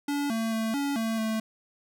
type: tone with pitch steps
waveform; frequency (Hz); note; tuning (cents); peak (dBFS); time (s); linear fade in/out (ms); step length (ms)
square; 286.4 / 225 / 222.9 / 282.2 / 224.4 / 220.5; D4 / A3 / A3 / C#4 / A3 / A3; -43 / +39 / +23 / +31 / +34 / +4; -27; 0.08-1.4; 5; 220
effects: none